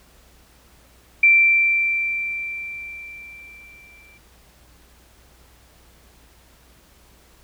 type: tone with exponential decay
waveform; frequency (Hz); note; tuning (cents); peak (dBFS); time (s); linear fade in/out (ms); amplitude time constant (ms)
sine; 2349; D7; 0; -9; 1.23-4.18; 5; 640
effects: added 60 Hz sine -54 dBFS peak until 7.43 s + pink hiss -54 dBFS RMS until 7.43 s